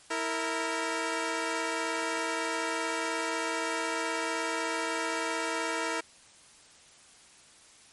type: tone pair together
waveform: 10% pulse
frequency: 326.4 / 461.6 Hz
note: E4 / A#4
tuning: -17 / -17 cents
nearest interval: tritone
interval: 600 cents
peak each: -24 dBFS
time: 0.1-6.01 s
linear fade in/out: 10 ms
effects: white hiss -56 dBFS RMS until 7.92 s + MP3 48 kbps